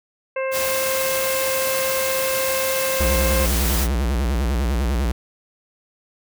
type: harmonic tone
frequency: 529 Hz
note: C5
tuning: 19 cents sharp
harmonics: 1 / 2 / 3 / 4 / 5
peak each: -22 / -31 / -34 / -33 / -34 dBFS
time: 0.36-3.46 s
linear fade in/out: 5 ms
type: noise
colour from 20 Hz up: white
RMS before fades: -25 dBFS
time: 0.51-3.88 s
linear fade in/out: 50 ms
type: tone with vibrato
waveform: square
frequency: 63.4 Hz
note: B1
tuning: 46 cents sharp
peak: -19 dBFS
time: 3-5.12 s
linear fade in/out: 5 ms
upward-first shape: sine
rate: 10 Hz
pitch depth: 220 cents each way
effects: none